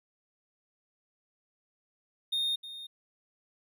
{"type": "tone with echo", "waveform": "triangle", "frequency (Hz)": 3681, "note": "A#7", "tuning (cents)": -23, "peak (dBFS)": -26, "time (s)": [2.32, 2.56], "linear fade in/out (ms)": 10, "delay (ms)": 310, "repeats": 1, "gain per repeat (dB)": -13, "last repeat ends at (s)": 2.87, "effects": []}